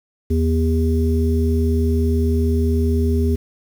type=harmonic tone; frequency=80.4 Hz; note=E2; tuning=43 cents flat; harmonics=1 / 3 / 5; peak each=-16 / -21 / -23 dBFS; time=0.3-3.36 s; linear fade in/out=10 ms; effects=7-bit